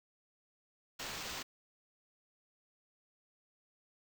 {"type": "noise with sample-and-hold", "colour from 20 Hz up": "white", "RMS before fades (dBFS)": -43, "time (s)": [0.99, 1.43], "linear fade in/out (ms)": 10, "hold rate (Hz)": 11025, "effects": []}